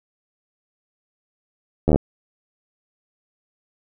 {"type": "slowing click train", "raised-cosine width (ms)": 2, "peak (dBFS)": -4, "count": 7, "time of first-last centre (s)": [1.88, 1.96], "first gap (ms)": 12, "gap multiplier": 1.04, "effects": []}